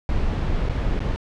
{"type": "noise with dropouts", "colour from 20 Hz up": "brown", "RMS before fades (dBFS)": -22, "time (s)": [0.09, 1.16], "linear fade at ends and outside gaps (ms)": 0, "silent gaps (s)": [[0.687, 0.695], [0.991, 1.004]], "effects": ["low-pass 4000 Hz 12 dB/octave"]}